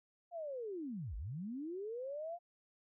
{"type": "linear two-way sweep", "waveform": "sine", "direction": "down then up", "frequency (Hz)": [710, 45.01, 710], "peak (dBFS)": -40, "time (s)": [0.31, 2.39], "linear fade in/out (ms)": 50, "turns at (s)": 1.16, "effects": []}